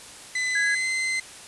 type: tone with pitch glide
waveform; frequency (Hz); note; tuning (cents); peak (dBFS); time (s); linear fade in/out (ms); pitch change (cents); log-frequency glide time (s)
40% pulse; 2015 to 2062; B6 to C7; +34 to -26; -23; 0.35-1.2; 5; +40; 0.61-0.88
type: tone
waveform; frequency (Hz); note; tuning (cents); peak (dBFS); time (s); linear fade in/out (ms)
sine; 1661.2; G#6; 0; -22; 0.55-0.75; 5
effects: white hiss -43 dBFS RMS until 1.47 s + resampled to 24000 Hz